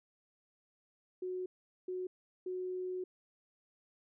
sine tone bursts at uneven times, 367.3 Hz, F#4, 13 cents flat, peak -36 dBFS, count 3, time 1.22-1.46 / 1.88-2.07 / 2.46-3.04 s, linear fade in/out 5 ms, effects none

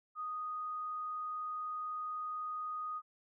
sine tone, 1242 Hz, D#6, 3 cents flat, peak -37 dBFS, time 0.15-3.02 s, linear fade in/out 50 ms, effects none

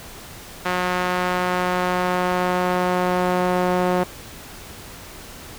sawtooth tone with band-pass filter sweep, 180.7 Hz, F#3, 41 cents flat, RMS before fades -21 dBFS, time 0.65-4.04 s, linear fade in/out 10 ms, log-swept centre 1400 to 650 Hz, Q 0.84, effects pink hiss -39 dBFS RMS until 5.58 s

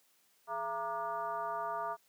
sine tone with frequency modulation, 932.3 Hz, A#5, in tune, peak -34 dBFS, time 0.47-1.97 s, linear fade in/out 50 ms, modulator 255 Hz, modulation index 1.4, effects white hiss -70 dBFS RMS until 2.08 s + high-pass 150 Hz 12 dB/octave

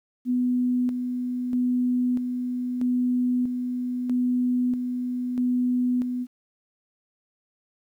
sine tone with tremolo, 248.5 Hz, B3, 11 cents sharp, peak -20 dBFS, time 0.25-6.27 s, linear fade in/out 50 ms, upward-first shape square, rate 0.78 Hz, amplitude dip 45%, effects 10-bit

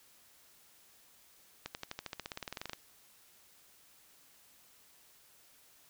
accelerating click train, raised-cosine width 0.2 ms, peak -22 dBFS, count 19, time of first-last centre 1.66-2.733 s, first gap 89 ms, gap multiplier 0.95, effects white hiss -63 dBFS RMS until 5.89 s

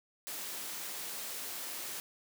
white high-pass noise, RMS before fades -41 dBFS, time 0.27-2 s, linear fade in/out 0 ms, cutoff 190 Hz, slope 12 dB/octave, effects none

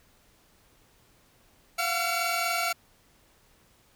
sawtooth tone cluster, 691 / 732 / 1358 / 2258 Hz, F5 / F#5 / F6 / C#7, -19 / -19 / -49 / +31 cents, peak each -27 / -32 / -27 / -28 dBFS, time 1.78-2.73 s, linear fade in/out 10 ms, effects pink hiss -62 dBFS RMS until 3.95 s

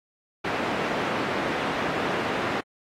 pink band-pass noise, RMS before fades -28 dBFS, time 0.44-2.61 s, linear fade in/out 10 ms, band 240 to 2100 Hz, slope 12 dB/octave, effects AAC 48 kbps

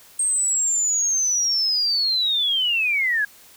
sine linear sweep, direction down, 8480 to 1621 Hz, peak -18 dBFS, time 0.19-3.25 s, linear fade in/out 5 ms, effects white hiss -49 dBFS RMS until 3.56 s

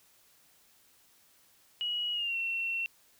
sine tone with pitch glide, 2910 to 2715 Hz, F#7 to F7, -29 to -50 cents, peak -30 dBFS, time 1.81-2.86 s, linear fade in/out 0 ms, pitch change -121 cents, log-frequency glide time 2.13-2.36 s, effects white hiss -64 dBFS RMS until 3.19 s

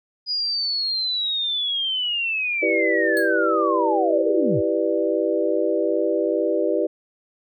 sine linear sweep, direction down, 4948 to 69.9 Hz, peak -21 dBFS, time 0.26-4.62 s, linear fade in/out 50 ms
sine chord, E minor seventh, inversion none, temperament equal with one note detuned, 329.6 / 392 / 493.9 / 593.1 Hz, E4 / G4 / B4 / D5, 0 / 0 / 0 / +17 cents, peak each -24 dBFS, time 2.62-6.87 s, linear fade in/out 10 ms
15% pulse tone with exponential decay, 4333 Hz, C#8, 40 cents flat, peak -21 dBFS, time 3.17-3.32 s, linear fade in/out 0 ms, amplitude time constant 32 ms
effects none

